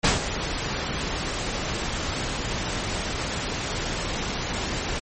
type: noise with ADSR envelope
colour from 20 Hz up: pink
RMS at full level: -18 dBFS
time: 0.03-5 s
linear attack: 17 ms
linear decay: 150 ms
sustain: -10 dB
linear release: 23 ms
effects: MP3 32 kbps